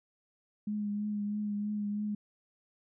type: tone with vibrato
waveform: sine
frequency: 207.7 Hz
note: G#3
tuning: in tune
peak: -31 dBFS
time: 0.67-2.15 s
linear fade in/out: 5 ms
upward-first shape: triangle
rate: 3.1 Hz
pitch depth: 28 cents each way
effects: none